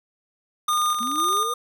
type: tone with tremolo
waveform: square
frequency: 1217 Hz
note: D#6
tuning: 39 cents flat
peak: -20 dBFS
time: 0.68-1.54 s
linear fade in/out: 5 ms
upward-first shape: square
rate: 2 Hz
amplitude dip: 40%
type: click train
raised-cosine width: 0.2 ms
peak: -22 dBFS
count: 17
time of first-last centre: 0.69-1.371 s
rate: 23.5 Hz
type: linear sweep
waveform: sine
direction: up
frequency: 221.4 to 493.9 Hz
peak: -30 dBFS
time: 1-1.54 s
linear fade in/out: 10 ms
effects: 9-bit